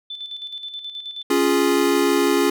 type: tone with tremolo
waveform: sine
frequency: 3520 Hz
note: A7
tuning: in tune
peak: -28 dBFS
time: 0.1-1.23 s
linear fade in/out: 5 ms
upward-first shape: square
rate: 9.4 Hz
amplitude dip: 55%
type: chord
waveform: square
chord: Db major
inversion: none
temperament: equal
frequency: 277.2 / 349.2 / 415.3 Hz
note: Db4 / F4 / Ab4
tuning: 0 / 0 / 0 cents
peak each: -21 dBFS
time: 1.3-2.5 s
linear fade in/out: 5 ms
effects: none

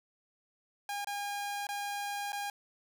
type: tone with dropouts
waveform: sawtooth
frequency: 812 Hz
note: G#5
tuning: 39 cents flat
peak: -31 dBFS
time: 0.89-2.5 s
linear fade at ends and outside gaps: 2 ms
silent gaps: 1.046-1.071 / 1.669-1.689 / 2.321-2.329 s
effects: none

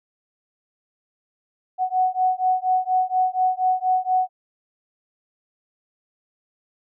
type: beating tone pair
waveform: sine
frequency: 740 / 744.2 Hz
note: F#5 / F#5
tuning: 0 / +10 cents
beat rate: 4.2 Hz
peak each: -21 dBFS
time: 1.78-4.29 s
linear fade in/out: 50 ms
effects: none

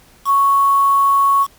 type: tone with quantisation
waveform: sine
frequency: 1108.7 Hz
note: C#6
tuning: in tune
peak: -10 dBFS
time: 0.25-1.47 s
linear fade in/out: 50 ms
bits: 5
effects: pink hiss -49 dBFS RMS until 1.58 s

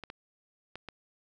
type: clicks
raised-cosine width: 0.3 ms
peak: -25 dBFS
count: 4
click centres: 0.037 / 0.101 / 0.756 / 0.887 s
effects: none

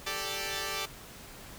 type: chord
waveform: 5% pulse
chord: G suspended second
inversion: none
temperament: equal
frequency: 392 / 440 / 587.3 Hz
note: G4 / A4 / D5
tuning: 0 / 0 / 0 cents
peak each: -26 dBFS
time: 0.06-0.86 s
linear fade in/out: 10 ms
effects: pink hiss -48 dBFS RMS until 1.58 s

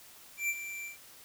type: tone with ADSR envelope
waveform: square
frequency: 2349 Hz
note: D7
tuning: in tune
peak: -28 dBFS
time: 0.37-0.98 s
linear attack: 120 ms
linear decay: 47 ms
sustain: -11 dB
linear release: 130 ms
effects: white hiss -54 dBFS RMS until 1.24 s

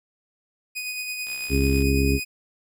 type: tone with tremolo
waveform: sawtooth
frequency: 2489 Hz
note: D#7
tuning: in tune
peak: -24 dBFS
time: 0.75-2.25 s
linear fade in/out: 20 ms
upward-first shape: sine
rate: 9.1 Hz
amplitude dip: 35%
type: click train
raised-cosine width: 0.2 ms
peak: -26 dBFS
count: 37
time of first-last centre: 1.27-1.821 s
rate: 65.3 Hz
type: harmonic tone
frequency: 68.1 Hz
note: C#2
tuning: 30 cents flat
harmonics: 1 / 2 / 3 / 4 / 5 / 6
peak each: -21 / -26 / -30 / -24 / -33 / -26 dBFS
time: 1.49-2.2 s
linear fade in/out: 50 ms
effects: none

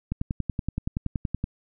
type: click train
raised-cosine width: 5 ms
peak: -14 dBFS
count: 15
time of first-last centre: 0.12-1.441 s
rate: 10.6 Hz
effects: none

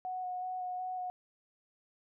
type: tone with vibrato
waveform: sine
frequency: 734 Hz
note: F#5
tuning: 14 cents flat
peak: -35 dBFS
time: 0.05-1.1 s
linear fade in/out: 0 ms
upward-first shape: square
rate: 2.7 Hz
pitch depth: 12 cents each way
effects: none

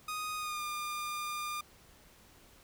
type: tone with pitch glide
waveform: sawtooth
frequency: 1244.5 to 1204.2 Hz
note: D#6 to D6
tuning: 0 to +43 cents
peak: -32 dBFS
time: 0.08-1.61 s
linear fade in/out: 5 ms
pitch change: -57 cents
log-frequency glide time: 0.37-0.63 s
effects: pink hiss -60 dBFS RMS until 2.63 s

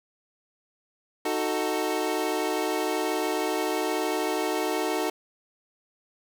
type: chord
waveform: 25% pulse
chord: D# diminished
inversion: none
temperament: equal with one note detuned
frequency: 311.1 / 370 / 442.8 Hz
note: D#4 / F#4 / A4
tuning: 0 / 0 / +11 cents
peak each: -26 dBFS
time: 1.25-5.1 s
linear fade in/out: 5 ms
effects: none

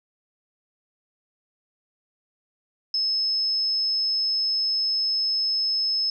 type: tone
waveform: sine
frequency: 5200 Hz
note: E8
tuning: 24 cents flat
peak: -21 dBFS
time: 2.94-6.1 s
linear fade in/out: 2 ms
effects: none

